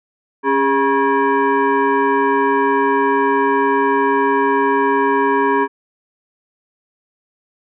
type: tone with frequency modulation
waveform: sine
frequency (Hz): 277.2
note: C#4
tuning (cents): 0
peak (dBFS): -12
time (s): 0.43-5.68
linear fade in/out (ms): 50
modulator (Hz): 685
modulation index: 1.7
effects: none